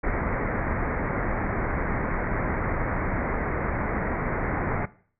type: low-pass noise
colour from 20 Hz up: pink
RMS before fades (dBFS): -27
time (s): 0.03-4.86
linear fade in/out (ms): 10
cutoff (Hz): 2200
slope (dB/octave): 96
effects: noise-tail reverb RT60 0.5 s tail -19 dB re dry